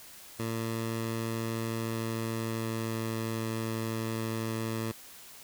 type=tone with pitch glide; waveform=15% pulse; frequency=113.5 to 112.26 Hz; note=A#2 to A2; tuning=-46 to +35 cents; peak=-25 dBFS; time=0.39-4.92 s; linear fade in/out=10 ms; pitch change=-19 cents; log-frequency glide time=1.64-3.43 s; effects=white hiss -50 dBFS RMS until 5.43 s